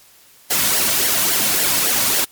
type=noise with flanger; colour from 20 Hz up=white; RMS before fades=-17 dBFS; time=0.5-2.25 s; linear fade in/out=10 ms; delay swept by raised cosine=0.79 to 2.49 ms; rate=3.6 Hz; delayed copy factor=-0.55; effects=white hiss -49 dBFS RMS until 2.31 s + MP3 96 kbps